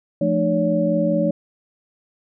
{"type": "tone cluster", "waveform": "sine", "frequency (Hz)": [173.7, 218.8, 302, 566], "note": ["F3", "A3", "D4", "C#5"], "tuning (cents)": [-9, -9, 48, 36], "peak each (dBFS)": [-22, -23, -23, -20], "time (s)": [0.21, 1.31], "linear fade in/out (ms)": 5, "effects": []}